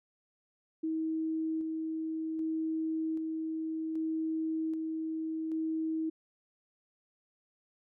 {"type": "tone with tremolo", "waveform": "sine", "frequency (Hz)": 319.3, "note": "D#4", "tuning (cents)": 45, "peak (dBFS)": -30, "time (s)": [0.83, 6.1], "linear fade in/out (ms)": 10, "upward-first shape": "square", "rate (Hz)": 0.64, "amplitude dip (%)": 25, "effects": []}